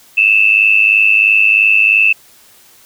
sine tone with amplitude modulation, 2637 Hz, E7, in tune, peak -3 dBFS, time 0.17-2.13 s, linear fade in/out 10 ms, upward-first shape sine, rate 103 Hz, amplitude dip 80%, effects white hiss -45 dBFS RMS until 2.85 s

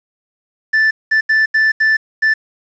triangle tone bursts at uneven times, 1760 Hz, A6, in tune, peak -8 dBFS, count 6, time 0.73-0.91 / 1.11-1.21 / 1.29-1.46 / 1.54-1.72 / 1.8-1.97 / 2.22-2.34 s, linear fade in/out 10 ms, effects resampled to 16000 Hz + 7-bit

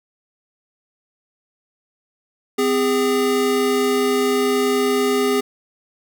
square tone pair together, 256.6 / 407.4 Hz, C4 / G#4, -34 / -33 cents, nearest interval minor sixth, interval 801 cents, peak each -22 / -18 dBFS, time 2.58-5.41 s, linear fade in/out 10 ms, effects none

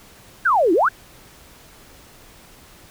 sine exponential two-way sweep, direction down then up, 1661.2 to 310.7 to 1661.2 Hz, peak -13 dBFS, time 0.45-0.89 s, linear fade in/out 10 ms, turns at 0.73 s, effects pink hiss -47 dBFS RMS until 2.9 s

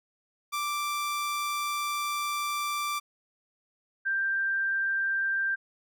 sawtooth / sine tone pair in turn, 1174.7 / 1578.5 Hz, D6 / G6, 0 / +12 cents, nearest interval perfect fourth, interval 512 cents, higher second, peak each -25 dBFS, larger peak neither, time 0.52-3 / 4.05-5.56 s, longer first, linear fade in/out 20 ms, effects none

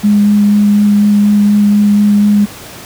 sine tone with vibrato, 206.2 Hz, G#3, 12 cents flat, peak -5 dBFS, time 0.03-2.46 s, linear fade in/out 20 ms, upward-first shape sine, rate 4.1 Hz, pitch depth 10 cents each way, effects pink hiss -30 dBFS RMS until 2.85 s + high-pass 80 Hz 12 dB/octave

